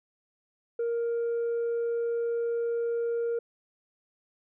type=tone; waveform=sine; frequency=467.5 Hz; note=A#4; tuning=5 cents sharp; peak=-24 dBFS; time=0.79-3.39 s; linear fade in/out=5 ms; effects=tanh soft clip ceiling -25 dBFS